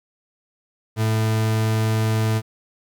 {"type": "tone", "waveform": "40% pulse", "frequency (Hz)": 110.1, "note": "A2", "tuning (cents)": 2, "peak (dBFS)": -17, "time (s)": [0.96, 2.42], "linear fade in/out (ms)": 50, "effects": ["9-bit"]}